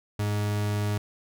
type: tone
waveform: 40% pulse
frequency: 103.9 Hz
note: G#2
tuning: 1 cent sharp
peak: -24 dBFS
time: 0.19-0.98 s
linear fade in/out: 5 ms
effects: none